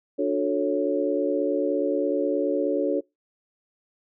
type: chord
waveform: sine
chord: D major seventh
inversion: none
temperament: equal with one note detuned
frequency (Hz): 293.7 / 363.2 / 440 / 554.4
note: D4 / F#4 / A4 / C#5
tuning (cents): 0 / -32 / 0 / 0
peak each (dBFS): -26 / -28 / -27 / -26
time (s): 0.18-3.01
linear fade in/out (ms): 20
effects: noise-tail reverb RT60 0.2 s tail -24 dB re dry